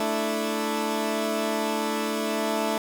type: chord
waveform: 15% pulse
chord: A suspended fourth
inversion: none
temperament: equal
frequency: 220 / 293.7 / 329.6 Hz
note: A3 / D4 / E4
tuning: 0 / 0 / 0 cents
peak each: -21 / -24 / -25 dBFS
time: 0-2.78 s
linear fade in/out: 2 ms
effects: none